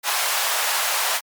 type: high-pass noise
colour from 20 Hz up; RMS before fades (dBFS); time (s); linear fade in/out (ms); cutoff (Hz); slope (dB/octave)
pink; -22; 0.03-1.21; 50; 700; 24
effects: MP3 96 kbps

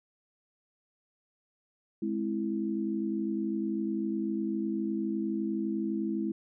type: chord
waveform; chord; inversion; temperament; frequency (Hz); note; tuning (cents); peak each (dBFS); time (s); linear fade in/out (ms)
sine; Ab augmented; none; equal with one note detuned; 209.8 / 261.6 / 329.6; Ab3 / C4 / E4; +18 / 0 / 0; -32 / -37 / -32; 2.02-6.32; 5
effects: none

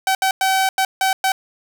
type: tone bursts at uneven times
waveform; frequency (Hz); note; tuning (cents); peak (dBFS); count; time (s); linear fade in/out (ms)
sawtooth; 765; G5; -42; -11; 6; 0.07-0.15 / 0.22-0.31 / 0.41-0.69 / 0.78-0.85 / 1.01-1.13 / 1.24-1.32; 2
effects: none

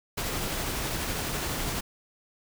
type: noise with tremolo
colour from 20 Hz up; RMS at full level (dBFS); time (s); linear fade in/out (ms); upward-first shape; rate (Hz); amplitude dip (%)
pink; -30; 0.17-1.81; 10; triangle; 12; 25
effects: none

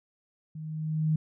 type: tone with level ramp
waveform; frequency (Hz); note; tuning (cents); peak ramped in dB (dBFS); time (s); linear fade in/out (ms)
sine; 156.2; D#3; +7; -37 to -21; 0.55-1.16; 5
effects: none

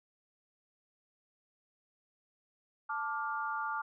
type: chord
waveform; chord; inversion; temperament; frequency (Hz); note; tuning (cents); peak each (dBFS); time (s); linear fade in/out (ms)
sine; D minor; second; just; 881 / 1174.7 / 1409.6; A5 / D6 / F6; +2 / 0 / +16; -38 / -37 / -38; 2.89-3.82; 10
effects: none

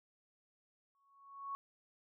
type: tone with exponential growth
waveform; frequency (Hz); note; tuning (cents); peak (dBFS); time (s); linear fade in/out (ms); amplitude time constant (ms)
sine; 1108.7; C#6; 0; -37; 0.95-1.55; 0; 130
effects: none

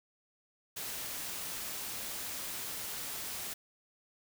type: noise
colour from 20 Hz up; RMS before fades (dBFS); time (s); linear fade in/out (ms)
white; -40; 0.76-3.54; 10
effects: none

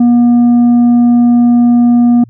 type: tone with tanh clipping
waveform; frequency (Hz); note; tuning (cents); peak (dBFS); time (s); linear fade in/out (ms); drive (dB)
sine; 240; B3; -49; -5; 0-2.24; 5; 4
effects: added 116 Hz sine -34 dBFS peak until 2.29 s

